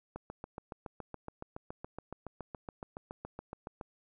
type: click train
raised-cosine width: 1 ms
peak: -27 dBFS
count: 27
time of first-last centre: 0.16-3.812 s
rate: 7.12 Hz
effects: none